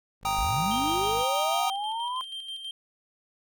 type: tone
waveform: 15% pulse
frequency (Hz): 51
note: G#1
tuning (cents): -31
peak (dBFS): -32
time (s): 0.21-1.25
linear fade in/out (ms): 50
type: chord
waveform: square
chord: Eb major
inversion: first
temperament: equal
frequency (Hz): 784 / 932.3 / 1244.5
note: G5 / Bb5 / Eb6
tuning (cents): 0 / 0 / 0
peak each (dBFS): -29 / -32 / -31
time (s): 0.25-1.7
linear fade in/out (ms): 2
type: linear sweep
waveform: sine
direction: up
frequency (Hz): 33.1 to 1046.5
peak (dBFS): -29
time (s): 0.38-2.21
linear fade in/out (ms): 0
type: tone with tremolo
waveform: triangle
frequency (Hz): 3157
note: G7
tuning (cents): +12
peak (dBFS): -32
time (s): 0.71-2.71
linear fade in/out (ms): 2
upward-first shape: square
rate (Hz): 6.2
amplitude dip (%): 45
effects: none